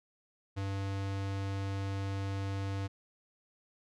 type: tone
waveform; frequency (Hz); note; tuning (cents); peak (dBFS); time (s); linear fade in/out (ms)
square; 98; G2; 0; -34; 0.56-2.88; 20
effects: low-pass 6000 Hz 12 dB/octave